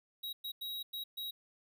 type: tone bursts at uneven times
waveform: square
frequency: 3830 Hz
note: A#7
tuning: 46 cents sharp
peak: -39 dBFS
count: 5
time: 0.23-0.33 / 0.44-0.52 / 0.61-0.83 / 0.93-1.04 / 1.17-1.31 s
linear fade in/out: 10 ms
effects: none